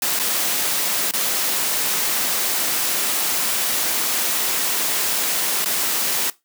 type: noise with dropouts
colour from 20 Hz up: white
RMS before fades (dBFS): -21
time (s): 0.02-6.3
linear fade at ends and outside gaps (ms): 2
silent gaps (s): 0.191-0.196 / 1.111-1.136 / 5.646-5.658
effects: noise-tail reverb RT60 0.2 s tail -19 dB re dry + high-pass 200 Hz 12 dB/octave